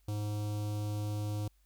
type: tone with notch filter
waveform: square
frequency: 104.7 Hz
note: G#2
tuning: 15 cents sharp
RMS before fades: -35 dBFS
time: 0.08-1.48 s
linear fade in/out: 5 ms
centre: 1800 Hz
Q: 0.65
effects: added 50 Hz sine -65 dBFS peak until 1.65 s + white hiss -75 dBFS RMS until 1.65 s